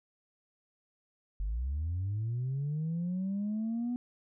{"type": "linear sweep", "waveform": "sine", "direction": "up", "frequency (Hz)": [45.29, 246.9], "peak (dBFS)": -29, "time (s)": [1.4, 3.96], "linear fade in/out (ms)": 0, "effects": ["tanh soft clip ceiling -28 dBFS"]}